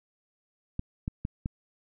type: clicks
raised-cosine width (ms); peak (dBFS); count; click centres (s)
5; -18; 4; 0.794 / 1.079 / 1.251 / 1.459
effects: none